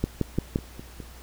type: two click trains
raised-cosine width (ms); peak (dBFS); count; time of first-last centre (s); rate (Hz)
3; -10 / -24; 4 / 4; 0.04-0.559 / 0.38-1.002; 5.78 / 4.82
effects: added 60 Hz sine -45 dBFS peak until 1.22 s + pink hiss -49 dBFS RMS until 1.22 s